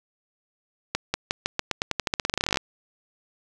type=accelerating click train; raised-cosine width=0.2 ms; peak=-6 dBFS; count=25; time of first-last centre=0.95-2.572 s; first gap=190 ms; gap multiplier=0.89; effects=none